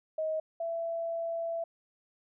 sine tone pair in turn, 630 / 667.5 Hz, D#5 / E5, +21 / +22 cents, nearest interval minor second, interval 101 cents, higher second, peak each -29 / -31 dBFS, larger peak first, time 0.18-0.4 / 0.6-1.64 s, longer second, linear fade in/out 5 ms, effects none

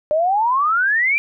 sine exponential sweep, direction up, 592 to 2399 Hz, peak -14 dBFS, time 0.11-1.18 s, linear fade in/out 0 ms, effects none

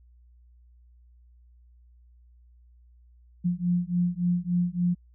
sine beating tone pair, 174.61 / 178.11 Hz, F3 / F3, 0 / +34 cents, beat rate 3.5 Hz, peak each -26 / -26 dBFS, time 3.44-4.95 s, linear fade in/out 20 ms, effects added 60 Hz sine -53 dBFS peak until 5.14 s

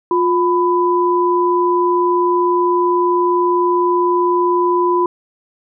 sine tone pair together, 353.9 / 997.8 Hz, F4 / B5, +23 / +17 cents, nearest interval octave + tritone, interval 1794 cents, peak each -14 / -15 dBFS, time 0.11-5.06 s, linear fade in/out 2 ms, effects none

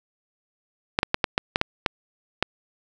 clicks, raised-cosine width 0.3 ms, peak -3 dBFS, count 9, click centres 0.989 / 1.031 / 1.144 / 1.242 / 1.379 / 1.559 / 1.614 / 1.862 / 2.426 s, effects none

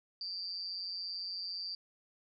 sine tone with amplitude modulation, 4699 Hz, D8, in tune, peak -34 dBFS, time 0.21-1.75 s, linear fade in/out 2 ms, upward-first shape sine, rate 182 Hz, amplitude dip 80%, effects none

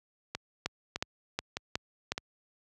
two click trains, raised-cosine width 0.2 ms, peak -16 / -13 dBFS, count 4 / 5, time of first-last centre 0.35-2.179 / 0.66-2.12 s, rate 1.64 / 2.74 Hz, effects high-pass 60 Hz 12 dB/octave

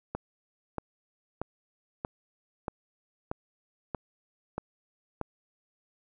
click train, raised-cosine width 1 ms, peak -18 dBFS, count 9, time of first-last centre 0.15-5.213 s, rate 1.58 Hz, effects none

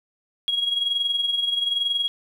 sine tone with amplitude modulation, 3300 Hz, G#7, 12 cents flat, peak -17 dBFS, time 0.48-2.08 s, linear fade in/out 0 ms, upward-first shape sine, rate 21.1 Hz, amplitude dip 65%, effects tanh soft clip ceiling -15 dBFS + 9-bit

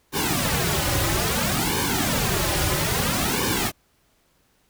pink noise with flanger, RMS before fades -23 dBFS, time 0.12-3.72 s, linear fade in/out 50 ms, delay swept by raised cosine 1.5 to 4.5 ms, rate 0.6 Hz, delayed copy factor -0.95, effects pink hiss -64 dBFS RMS until 4.69 s

